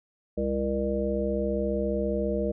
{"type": "harmonic tone with a mistuned harmonic", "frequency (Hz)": 67.4, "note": "C#2", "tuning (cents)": -48, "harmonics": [1, 3, 5, 7, 9], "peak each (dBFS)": [-33, -30, -33, -30, -31], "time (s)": [0.37, 2.52], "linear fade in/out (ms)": 10, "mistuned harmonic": 9, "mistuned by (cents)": -26, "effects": []}